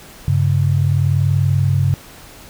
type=tone pair together; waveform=sine; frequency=97.86 / 138.4 Hz; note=G2 / C#3; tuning=-2 / -2 cents; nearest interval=tritone; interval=600 cents; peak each=-15 dBFS; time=0.28-1.94 s; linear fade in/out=0 ms; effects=pink hiss -40 dBFS RMS until 2.49 s